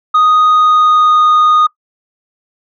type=tone with pitch glide; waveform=sine; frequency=1244.5 to 1234.5 Hz; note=D#6 to D#6; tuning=0 to -14 cents; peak=-3 dBFS; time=0.14-1.67 s; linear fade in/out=10 ms; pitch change=-14 cents; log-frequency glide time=0.48-1.24 s; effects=noise-tail reverb RT60 0.1 s tail -20 dB re dry + tanh soft clip ceiling -5 dBFS